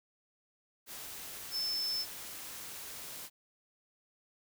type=tone in noise; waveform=sine; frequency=5274 Hz; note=E8; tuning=in tune; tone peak=-32 dBFS; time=1.51-2.06 s; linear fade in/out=50 ms; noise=white; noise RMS=-45 dBFS; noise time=0.86-3.3 s; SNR=+10 dB; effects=none

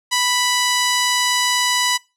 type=tone with low-pass filter; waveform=5% pulse; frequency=987.8 Hz; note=B5; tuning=in tune; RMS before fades=-18 dBFS; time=0.11-1.98 s; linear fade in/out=20 ms; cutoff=8200 Hz; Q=0.51; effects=noise-tail reverb RT60 0.3 s tail -24 dB re dry

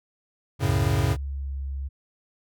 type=chord; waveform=square; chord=F# minor; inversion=none; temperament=equal; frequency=92.5 / 110 / 138.59 Hz; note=F#2 / A2 / C#3; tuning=0 / 0 / 0 cents; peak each=-26 dBFS; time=0.59-1.17 s; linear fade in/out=50 ms
type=tone with pitch glide; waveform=sine; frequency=69.3 to 68.19 Hz; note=C#2 to C#2; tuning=0 to -28 cents; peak=-28 dBFS; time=0.67-1.89 s; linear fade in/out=20 ms; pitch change=-28 cents; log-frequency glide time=1.24-1.55 s
effects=none

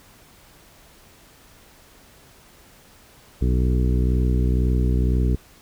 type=harmonic tone with a mistuned harmonic; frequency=62 Hz; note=B1; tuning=7 cents sharp; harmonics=1 / 2 / 3 / 4 / 5 / 6 / 7; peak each=-18 / -24 / -28 / -30 / -32 / -34 / -35 dBFS; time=3.41-5.36 s; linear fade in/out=10 ms; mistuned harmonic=7; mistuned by=+18 cents; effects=pink hiss -51 dBFS RMS until 5.61 s

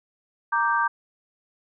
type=chord; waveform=sine; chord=G minor; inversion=first; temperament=equal; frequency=932.3 / 1174.7 / 1568 Hz; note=Bb5 / D6 / G6; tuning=0 / 0 / 0 cents; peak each=-24 dBFS; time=0.52-0.88 s; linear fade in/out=10 ms; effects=none

